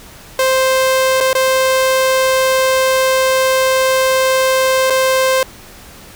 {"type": "tone with dropouts", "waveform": "sawtooth", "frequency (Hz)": 523.3, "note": "C5", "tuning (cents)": 0, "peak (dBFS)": -7, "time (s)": [0.39, 5.43], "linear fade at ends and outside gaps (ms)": 2, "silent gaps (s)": [[1.204, 1.208], [1.331, 1.351], [4.9, 4.904]], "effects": ["pink hiss -38 dBFS RMS until 6.15 s"]}